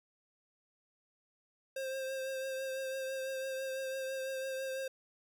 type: tone with vibrato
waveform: square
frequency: 530 Hz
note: C5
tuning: 22 cents sharp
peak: -37 dBFS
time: 1.76-4.88 s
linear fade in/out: 5 ms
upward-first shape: triangle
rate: 6 Hz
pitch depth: 25 cents each way
effects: none